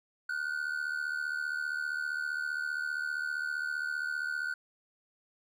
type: ring-modulated tone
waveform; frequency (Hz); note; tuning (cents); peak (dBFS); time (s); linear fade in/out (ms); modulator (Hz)
triangle; 1480; F#6; 0; -27; 0.29-4.54; 5; 37.6
effects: none